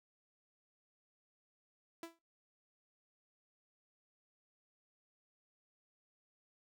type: tone with exponential decay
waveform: sawtooth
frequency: 333 Hz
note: E4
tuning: 18 cents sharp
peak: -38 dBFS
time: 2.03-2.19 s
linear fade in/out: 2 ms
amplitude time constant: 33 ms
effects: noise-tail reverb RT60 0.2 s tail -19 dB re dry